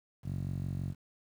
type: tone with band-pass filter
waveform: 10% pulse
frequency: 46.25 Hz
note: F#1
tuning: in tune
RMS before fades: -36 dBFS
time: 0.23-0.95 s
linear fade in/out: 50 ms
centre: 120 Hz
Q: 2.1
effects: 10-bit